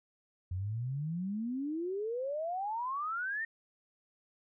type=exponential sweep; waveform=sine; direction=up; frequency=87.31 to 1864.7 Hz; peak=-33 dBFS; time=0.51-3.45 s; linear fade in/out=5 ms; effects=none